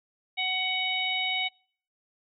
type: harmonic tone with a mistuned harmonic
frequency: 746 Hz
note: F#5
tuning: 14 cents sharp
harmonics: 1 / 3 / 4 / 5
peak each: -35 / -29 / -32 / -32 dBFS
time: 0.37-1.49 s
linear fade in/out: 20 ms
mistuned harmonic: 5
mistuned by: +16 cents
effects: noise-tail reverb RT60 0.5 s tail -26 dB re dry